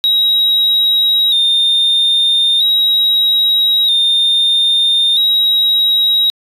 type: tone with vibrato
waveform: triangle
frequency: 3729 Hz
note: A#7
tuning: in tune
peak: -7 dBFS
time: 0.04-6.3 s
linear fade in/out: 0 ms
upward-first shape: square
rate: 0.39 Hz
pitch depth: 45 cents each way
effects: tanh soft clip ceiling -4 dBFS